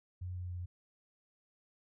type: tone with pitch steps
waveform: sine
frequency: 90.5 / 89.67 / 88.84 Hz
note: F#2 / F2 / F2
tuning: -38 / +46 / +30 cents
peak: -38 dBFS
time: 0.21-0.66 s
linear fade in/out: 10 ms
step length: 150 ms
effects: none